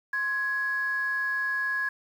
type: tone pair together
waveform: sine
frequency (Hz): 1052.7 / 1671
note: C6 / G#6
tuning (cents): +10 / +10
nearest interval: minor sixth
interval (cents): 800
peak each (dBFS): -35 / -25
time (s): 0.13-1.89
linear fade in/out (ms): 5
effects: tanh soft clip ceiling -20 dBFS + 9-bit